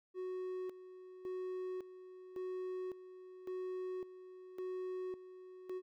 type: tone with tremolo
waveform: triangle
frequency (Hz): 369.4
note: F#4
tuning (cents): -3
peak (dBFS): -37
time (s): 0.14-5.82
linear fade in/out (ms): 50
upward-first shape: square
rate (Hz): 0.9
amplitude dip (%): 75
effects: none